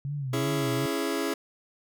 sine tone with vibrato, 135.6 Hz, C#3, 38 cents flat, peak -29 dBFS, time 0.05-0.86 s, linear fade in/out 0 ms, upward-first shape sine, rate 2.6 Hz, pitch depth 130 cents each way
sawtooth chord, C# minor, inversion none, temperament just, 277.2 / 332.6 / 415.8 Hz, C#4 / E4 / G#4, 0 / +16 / +2 cents, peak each -27 dBFS, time 0.33-1.34 s, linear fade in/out 5 ms
effects none

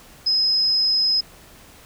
sine tone, 5090 Hz, D#8, 39 cents sharp, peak -16 dBFS, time 0.26-1.21 s, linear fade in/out 10 ms, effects pink hiss -47 dBFS RMS until 1.85 s

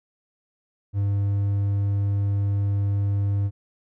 triangle tone, 100.3 Hz, G2, 40 cents sharp, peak -18 dBFS, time 0.93-3.51 s, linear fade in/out 50 ms, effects none

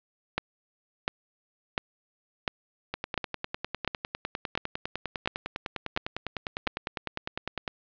two click trains, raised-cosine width 0.3 ms, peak -15 / -10 dBFS, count 48 / 10, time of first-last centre 2.94-7.678 / 0.38-6.674 s, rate 9.92 / 1.43 Hz, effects resampled to 11025 Hz + 7-bit

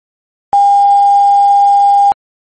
sine tone with quantisation, 805 Hz, G5, 46 cents sharp, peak -4 dBFS, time 0.53-2.12 s, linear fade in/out 0 ms, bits 5, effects MP3 32 kbps

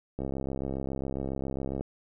click train, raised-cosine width 2 ms, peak -20 dBFS, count 110, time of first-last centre 0.19-1.81 s, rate 67.3 Hz, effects none

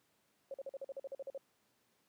sine tone bursts, 544 Hz, C#5, 33 cents flat, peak -40 dBFS, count 12, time 0.51-1.377 s, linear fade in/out 2 ms, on 31 ms, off 45 ms, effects pink hiss -75 dBFS RMS until 2.08 s + high-pass 150 Hz 12 dB/octave

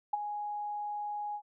sine tone with ADSR envelope, 830.6 Hz, G#5, in tune, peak -24 dBFS, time 0.13-1.42 s, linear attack 7 ms, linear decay 19 ms, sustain -10 dB, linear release 72 ms, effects none

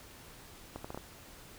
accelerating click train, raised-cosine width 1 ms, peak -26 dBFS, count 5, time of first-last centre 0.76-0.975 s, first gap 85 ms, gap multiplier 0.7, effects pink hiss -53 dBFS RMS until 1.58 s

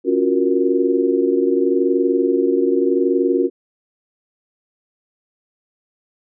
sine chord, Gb major seventh, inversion second, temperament equal with one note detuned, 277.2 / 349.2 / 370 / 469.1 Hz, Db4 / F4 / Gb4 / Bb4, 0 / 0 / 0 / +11 cents, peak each -20 / -19 / -18 / -21 dBFS, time 0.04-3.5 s, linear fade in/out 50 ms, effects none

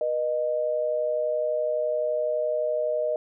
sine tone pair together, 483.2 / 615 Hz, B4 / D#5, -38 / -20 cents, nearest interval major third, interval 418 cents, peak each -29 / -24 dBFS, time 0.01-3.16 s, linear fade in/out 2 ms, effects none

